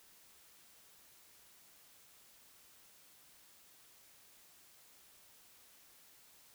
silence, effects white hiss -63 dBFS RMS until 6.54 s

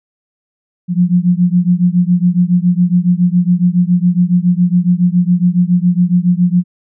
sine beating tone pair, 174.5 / 181.7 Hz, F3 / F#3, -1 / -31 cents, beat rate 7.2 Hz, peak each -11 / -12 dBFS, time 0.88-6.64 s, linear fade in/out 50 ms, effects none

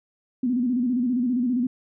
sine tone with vibrato, 246.9 Hz, B3, in tune, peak -20 dBFS, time 0.43-1.67 s, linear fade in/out 5 ms, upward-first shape square, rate 15 Hz, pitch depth 77 cents each way, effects none

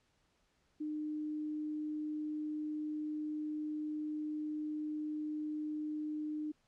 sine tone, 304 Hz, D#4, 40 cents flat, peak -36 dBFS, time 0.8-6.52 s, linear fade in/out 10 ms, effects pink hiss -75 dBFS RMS until 6.67 s + low-pass 7000 Hz 12 dB/octave

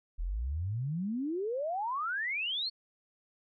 sine exponential sweep, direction up, 38.19 to 4435 Hz, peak -31 dBFS, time 0.18-2.7 s, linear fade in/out 20 ms, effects none

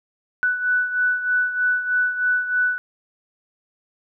sine beating tone pair, 1487 / 1490.2 Hz, F#6 / F#6, +8 / +12 cents, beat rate 3.2 Hz, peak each -19 / -25 dBFS, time 0.43-2.78 s, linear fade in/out 0 ms, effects none

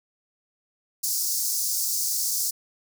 pink high-pass noise, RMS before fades -26 dBFS, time 1.03-2.51 s, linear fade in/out 10 ms, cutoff 4900 Hz, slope 48 dB/octave, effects none

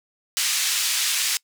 white band-pass noise, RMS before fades -23 dBFS, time 0.37-1.37 s, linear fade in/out 0 ms, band 2100 to 7800 Hz, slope 12 dB/octave, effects noise-tail reverb RT60 0.1 s tail -24 dB re dry

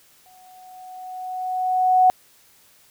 sine tone with exponential growth, 740 Hz, F#5, in tune, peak -10 dBFS, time 0.26-2.1 s, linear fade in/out 0 ms, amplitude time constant 400 ms, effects white hiss -55 dBFS RMS until 2.9 s

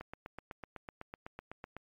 click train, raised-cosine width 0.5 ms, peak -28 dBFS, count 15, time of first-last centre 0.01-1.767 s, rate 7.97 Hz, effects MP3 64 kbps

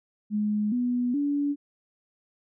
sine tone with pitch steps, 210 / 245.4 / 286.9 Hz, G#3 / B3 / D4, +19 / -11 / -40 cents, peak -23 dBFS, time 0.3-1.56 s, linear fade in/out 50 ms, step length 420 ms, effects none

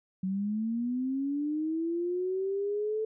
sine linear sweep, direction up, 185 to 440 Hz, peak -28 dBFS, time 0.23-3.05 s, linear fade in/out 5 ms, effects none

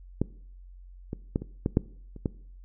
clicks, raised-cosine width 3 ms, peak -11 / -19 / -12 / -23 / -12 / -7 / -30 / -13 dBFS, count 8, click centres 0.216 / 1.131 / 1.359 / 1.42 / 1.661 / 1.771 / 2.163 / 2.258 s, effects noise-tail reverb RT60 0.6 s tail -21 dB re dry + added 45 Hz sine -45 dBFS peak until 2.64 s

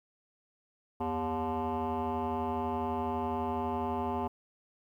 sine tone with frequency modulation, 559 Hz, C#5, 14 cents sharp, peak -28 dBFS, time 1-4.28 s, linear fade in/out 10 ms, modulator 158 Hz, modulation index 2.8, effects tanh soft clip ceiling -28 dBFS + 11-bit

